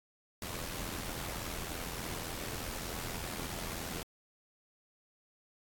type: noise with amplitude modulation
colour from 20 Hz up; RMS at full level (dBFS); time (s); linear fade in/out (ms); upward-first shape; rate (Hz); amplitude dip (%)
pink; -38; 0.42-4.03; 2; sine; 83.4; 55
effects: AAC 64 kbps